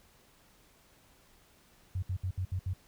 sine tone bursts, 92.5 Hz, F#2, in tune, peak -30 dBFS, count 6, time 1.95-2.735 s, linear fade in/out 5 ms, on 75 ms, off 67 ms, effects pink hiss -63 dBFS RMS until 2.87 s

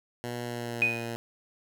10% pulse tone with pitch glide, 120.7 to 116.66 Hz, B2 to A#2, -39 to +2 cents, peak -25 dBFS, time 0.24-1.16 s, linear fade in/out 0 ms, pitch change -59 cents, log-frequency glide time 0.42-0.92 s
sine tone with exponential decay, 2489 Hz, D#7, in tune, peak -18 dBFS, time 0.82-1.15 s, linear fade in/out 0 ms, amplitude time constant 70 ms
effects none

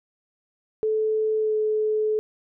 sine tone with pitch glide, 434.8 to 430.1 Hz, A4 to A4, -21 to -39 cents, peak -20 dBFS, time 0.83-2.19 s, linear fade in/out 0 ms, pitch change -18 cents, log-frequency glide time 1.38-1.55 s, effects none

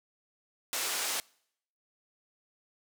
white band-pass noise, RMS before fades -33 dBFS, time 0.73-1.2 s, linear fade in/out 0 ms, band 400 to 9700 Hz, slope 12 dB/octave, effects noise-tail reverb RT60 0.7 s tail -26 dB re dry

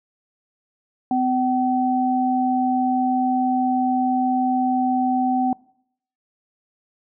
sine tone pair together, 254.4 / 762.3 Hz, C4 / G5, -48 / -49 cents, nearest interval octave + perfect fifth, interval 1899 cents, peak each -20 dBFS, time 1.11-5.53 s, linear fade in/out 2 ms, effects noise-tail reverb RT60 0.7 s tail -24 dB re dry

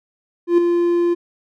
triangle tone with ADSR envelope, 346 Hz, F4, 16 cents flat, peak -6 dBFS, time 0.47-1.15 s, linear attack 110 ms, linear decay 5 ms, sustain -6 dB, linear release 22 ms, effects none

